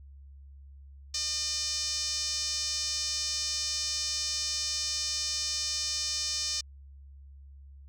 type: tone with band-pass filter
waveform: 5% pulse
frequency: 605 Hz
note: D#5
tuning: 49 cents flat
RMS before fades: -32 dBFS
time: 1.14-6.61 s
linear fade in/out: 5 ms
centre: 5500 Hz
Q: 2.9
effects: added 69 Hz sine -47 dBFS peak until 7.88 s